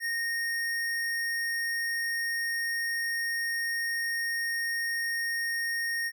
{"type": "tone", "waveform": "square", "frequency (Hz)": 1853, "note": "A#6", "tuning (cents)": -11, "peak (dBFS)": -29, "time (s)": [0, 6.12], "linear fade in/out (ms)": 50, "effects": []}